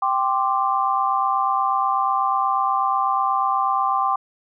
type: chord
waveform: sine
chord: G suspended fourth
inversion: none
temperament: equal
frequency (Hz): 784 / 1046.5 / 1174.7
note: G5 / C6 / D6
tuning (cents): 0 / 0 / 0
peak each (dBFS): -22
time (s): 0.02-4.16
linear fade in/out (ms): 5
effects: none